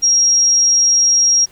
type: tone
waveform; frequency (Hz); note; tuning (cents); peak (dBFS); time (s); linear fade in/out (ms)
sine; 5620; F8; +10; -9; 0.02-1.46; 20
effects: pink hiss -48 dBFS RMS until 1.51 s